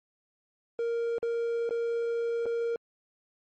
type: tone with dropouts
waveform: triangle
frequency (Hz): 466.2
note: A#4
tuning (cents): 0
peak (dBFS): -25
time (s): 0.79-2.76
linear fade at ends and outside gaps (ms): 1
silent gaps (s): 1.183-1.228 / 1.692-1.708 / 2.457-2.463
effects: MP3 32 kbps